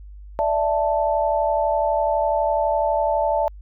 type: chord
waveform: sine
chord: D suspended second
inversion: none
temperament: equal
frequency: 587.3 / 659.3 / 880 Hz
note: D5 / E5 / A5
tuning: 0 / 0 / 0 cents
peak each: -22 dBFS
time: 0.39-3.48 s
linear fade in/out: 0 ms
effects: added 50 Hz sine -37 dBFS peak until 3.61 s